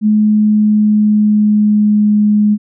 sine tone with pitch glide, 212.7 to 209.4 Hz, G#3 to G#3, +42 to +15 cents, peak -7 dBFS, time 0.01-2.58 s, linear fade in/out 50 ms, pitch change -27 cents, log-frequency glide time 0.13-2.16 s, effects none

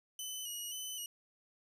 15% pulse tone with vibrato, 2960 Hz, F#7, in tune, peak -33 dBFS, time 0.19-1.06 s, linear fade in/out 2 ms, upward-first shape square, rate 1.9 Hz, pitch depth 35 cents each way, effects none

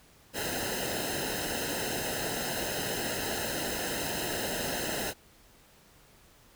pink noise with comb filter, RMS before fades -33 dBFS, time 0.33-5.14 s, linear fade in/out 50 ms, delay 0.87 ms, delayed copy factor -0.85, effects pink hiss -59 dBFS RMS until 6.55 s

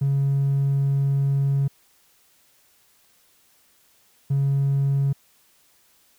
triangle tone pair in turn, 138.59 / 138.59 Hz, C#3 / C#3, 0 / 0 cents, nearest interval unison, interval 0 cents, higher neither, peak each -15 dBFS, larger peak neither, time 0.01-1.68 / 4.3-5.13 s, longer first, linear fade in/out 10 ms, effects tanh soft clip ceiling -14 dBFS + white hiss -60 dBFS RMS until 6.18 s

